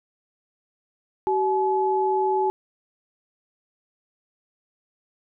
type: tone pair together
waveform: sine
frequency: 380.9 / 855 Hz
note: G4 / A5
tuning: -50 / -50 cents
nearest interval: octave + major second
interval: 1400 cents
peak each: -22 dBFS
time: 1.27-2.5 s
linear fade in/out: 0 ms
effects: none